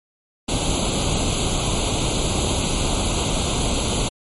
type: noise with comb filter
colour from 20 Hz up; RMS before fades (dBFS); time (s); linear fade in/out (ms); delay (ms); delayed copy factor
pink; -21; 0.48-4.09; 10; 0.28; +1
effects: MP3 48 kbps